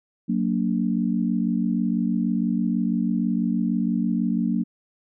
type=chord; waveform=sine; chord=Gb augmented; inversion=none; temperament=just; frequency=185 / 231.2 / 289.1 Hz; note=Gb3 / Bb3 / D4; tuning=0 / -14 / -27 cents; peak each=-24 / -23 / -28 dBFS; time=0.28-4.64 s; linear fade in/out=20 ms; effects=none